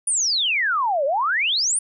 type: exponential two-way sweep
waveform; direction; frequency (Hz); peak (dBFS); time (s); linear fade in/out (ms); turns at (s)
sine; down then up; 9870 to 530 to 9870; -18; 0.07-1.79; 5; 1.05
effects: none